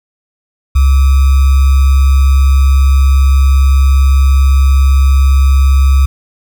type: tone with sample-and-hold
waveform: sine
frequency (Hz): 67.6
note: C#2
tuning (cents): -43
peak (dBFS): -4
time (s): 0.75-6.06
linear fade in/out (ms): 10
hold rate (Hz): 1225
effects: none

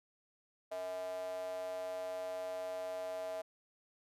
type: tone with high-pass filter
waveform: square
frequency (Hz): 92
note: F#2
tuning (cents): -9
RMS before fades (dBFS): -41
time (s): 0.71-3.42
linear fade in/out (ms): 10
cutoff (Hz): 620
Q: 9.1
effects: resampled to 32000 Hz

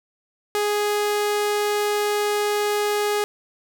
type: tone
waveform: sawtooth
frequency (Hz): 415.3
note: G#4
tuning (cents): 0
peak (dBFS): -16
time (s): 0.55-3.24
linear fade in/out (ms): 0
effects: none

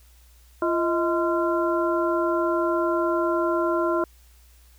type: harmonic tone with a mistuned harmonic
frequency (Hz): 343.3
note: F4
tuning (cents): -30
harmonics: 1 / 2 / 3 / 4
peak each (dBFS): -23 / -26 / -28 / -29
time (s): 0.62-4.04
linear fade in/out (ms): 2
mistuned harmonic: 2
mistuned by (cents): -140
effects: added 60 Hz sine -51 dBFS peak until 4.78 s + white hiss -59 dBFS RMS until 4.78 s

